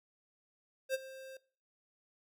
square tone with ADSR envelope, 529 Hz, C5, 19 cents sharp, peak -30 dBFS, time 0.89-1.37 s, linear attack 52 ms, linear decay 25 ms, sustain -18 dB, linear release 3 ms, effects noise-tail reverb RT60 0.4 s tail -20 dB re dry

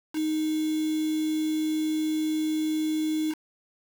sine tone with quantisation, 311.1 Hz, D#4, in tune, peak -24 dBFS, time 0.13-3.35 s, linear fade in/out 50 ms, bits 6, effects none

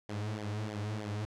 sawtooth tone with flanger, 105.6 Hz, G#2, 29 cents sharp, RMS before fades -37 dBFS, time 0.09-1.25 s, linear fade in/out 0 ms, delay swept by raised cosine 0.73 to 6.03 ms, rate 3.2 Hz, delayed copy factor -0.8, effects low-pass 7000 Hz 12 dB/octave

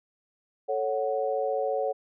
sine chord, F# minor, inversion first, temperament equal, 440 / 554.4 / 740 Hz, A4 / C#5 / F#5, 0 / 0 / 0 cents, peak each -30 / -28 / -31 dBFS, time 0.68-1.93 s, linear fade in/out 20 ms, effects none

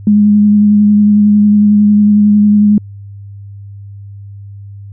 sine tone with vibrato, 207.7 Hz, G#3, in tune, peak -4 dBFS, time 0.07-2.78 s, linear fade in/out 2 ms, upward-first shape sine, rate 11 Hz, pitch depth 16 cents each way, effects added 100 Hz sine -27 dBFS peak until 4.92 s

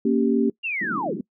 sine chord, G diminished, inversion first, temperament equal, 233.1 / 277.2 / 392 Hz, Bb3 / Db4 / G4, 0 / 0 / 0 cents, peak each -20 / -22 / -23 dBFS, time 0.05-0.5 s, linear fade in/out 5 ms
sine linear sweep, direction down, 2846 to 272.2 Hz, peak -24 dBFS, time 0.63-1.15 s, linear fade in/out 20 ms
pink band-pass noise, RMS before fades -31 dBFS, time 0.81-1.21 s, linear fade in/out 2 ms, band 170 to 360 Hz, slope 48 dB/octave
effects noise-tail reverb RT60 0.1 s tail -23 dB re dry

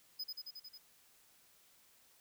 square tone with echo, 5020 Hz, D#8, 15 cents sharp, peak -39 dBFS, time 0.19-0.24 s, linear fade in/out 10 ms, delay 90 ms, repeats 6, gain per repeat -2 dB, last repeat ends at 0.78 s, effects white hiss -67 dBFS RMS until 2.2 s

